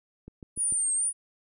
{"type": "click train", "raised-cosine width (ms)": 3, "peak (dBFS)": -30, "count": 4, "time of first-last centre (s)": [0.28, 0.724], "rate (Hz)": 6.76}
{"type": "exponential two-way sweep", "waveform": "sine", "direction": "down then up", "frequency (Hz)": [9810, 8372, 9810], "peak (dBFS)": -24, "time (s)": [0.56, 1.13], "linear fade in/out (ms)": 50, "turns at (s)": 0.93}
{"effects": []}